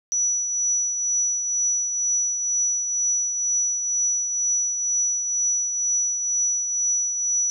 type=tone with tremolo; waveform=sine; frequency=5900 Hz; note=F#8; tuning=6 cents flat; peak=-18 dBFS; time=0.12-7.5 s; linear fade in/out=0 ms; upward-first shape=triangle; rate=2.1 Hz; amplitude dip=50%; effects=none